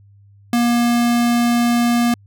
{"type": "tone", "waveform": "square", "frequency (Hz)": 238, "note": "A#3", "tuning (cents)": 36, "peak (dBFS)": -14, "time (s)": [0.53, 2.14], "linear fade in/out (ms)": 2, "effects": ["added 100 Hz sine -45 dBFS peak until 2.26 s"]}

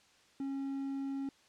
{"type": "tone", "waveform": "triangle", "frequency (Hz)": 273.5, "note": "C#4", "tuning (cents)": -23, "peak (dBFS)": -33, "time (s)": [0.4, 1.29], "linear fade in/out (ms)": 2, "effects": ["white hiss -65 dBFS RMS until 1.48 s", "low-pass 6000 Hz 12 dB/octave"]}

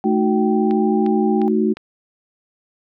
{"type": "tone with pitch glide", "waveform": "sine", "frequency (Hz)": [774, 793], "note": ["G5", "G5"], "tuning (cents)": [-22, 20], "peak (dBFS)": -24, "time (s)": [0.04, 1.48], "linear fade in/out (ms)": 0, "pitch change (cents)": 42, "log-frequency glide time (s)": [0.38, 0.91]}
{"type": "chord", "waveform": "sine", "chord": "D# diminished", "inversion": "second", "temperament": "equal with one note detuned", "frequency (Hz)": [217.9, 311.1, 370], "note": ["A3", "D#4", "F#4"], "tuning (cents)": [-17, 0, 0], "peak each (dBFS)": [-17, -21, -19], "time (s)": [0.04, 1.74], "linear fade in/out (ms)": 20}
{"type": "click train", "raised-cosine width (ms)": 0.3, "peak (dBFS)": -19, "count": 4, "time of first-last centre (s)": [0.71, 1.77], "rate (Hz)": 2.83}
{"effects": []}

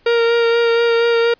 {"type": "tone with vibrato", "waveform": "45% pulse", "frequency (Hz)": 466.2, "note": "A#4", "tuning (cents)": 0, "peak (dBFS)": -12, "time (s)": [0.06, 1.34], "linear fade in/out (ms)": 5, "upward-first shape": "sine", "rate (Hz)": 4.2, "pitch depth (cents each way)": 15, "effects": ["pink hiss -55 dBFS RMS until 1.39 s", "resampled to 11025 Hz"]}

